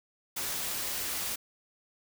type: noise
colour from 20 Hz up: white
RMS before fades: -34 dBFS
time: 0.36-1.36 s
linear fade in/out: 10 ms
effects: none